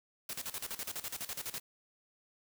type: noise with tremolo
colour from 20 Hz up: white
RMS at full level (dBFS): -39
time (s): 0.29-1.6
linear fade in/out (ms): 5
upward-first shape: square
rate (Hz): 12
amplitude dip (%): 80
effects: none